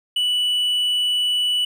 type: tone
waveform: triangle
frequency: 2960 Hz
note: F#7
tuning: in tune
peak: -16 dBFS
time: 0.16-1.65 s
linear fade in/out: 5 ms
effects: none